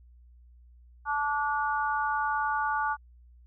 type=harmonic tone; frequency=290.3 Hz; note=D4; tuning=20 cents flat; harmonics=3 / 4 / 5; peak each=-29 / -31 / -31 dBFS; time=1.05-2.97 s; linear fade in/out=50 ms; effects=added 60 Hz sine -52 dBFS peak until 3.46 s